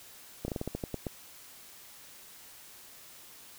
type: slowing click train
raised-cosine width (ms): 2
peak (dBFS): -20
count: 10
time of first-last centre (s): 0.45-1.068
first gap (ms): 31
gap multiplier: 1.19
effects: white hiss -52 dBFS RMS until 3.58 s